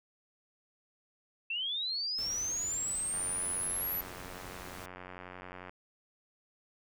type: linear sweep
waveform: sine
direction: up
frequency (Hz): 2638 to 12000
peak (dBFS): -32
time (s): 1.5-4.01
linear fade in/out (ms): 5
type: noise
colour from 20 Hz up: pink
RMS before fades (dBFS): -48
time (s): 2.18-4.86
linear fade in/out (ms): 5
type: click train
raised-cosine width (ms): 0.5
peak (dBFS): -30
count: 234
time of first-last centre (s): 3.14-5.695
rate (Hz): 91.2
effects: none